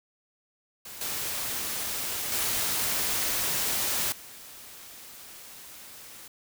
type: noise with level steps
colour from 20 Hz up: white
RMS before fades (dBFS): -42 / -32 / -28 / -46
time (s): 0.85-6.28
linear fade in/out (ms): 5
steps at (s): 1.01 / 2.32 / 4.12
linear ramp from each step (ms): 2
effects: none